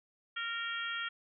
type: harmonic tone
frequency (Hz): 462.9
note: A#4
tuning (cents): -12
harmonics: 3 / 4 / 5 / 6 / 7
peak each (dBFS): -38 / -41 / -45 / -45 / -41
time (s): 0.36-1.09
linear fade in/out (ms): 10
effects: none